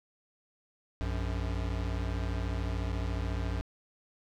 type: tone pair together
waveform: square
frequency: 58.27 / 92.5 Hz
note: A#1 / F#2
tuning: 0 / 0 cents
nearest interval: minor sixth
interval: 800 cents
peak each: -33 / -35 dBFS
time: 1.01-3.61 s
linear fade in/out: 0 ms
effects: low-pass 5000 Hz 12 dB/octave + 10-bit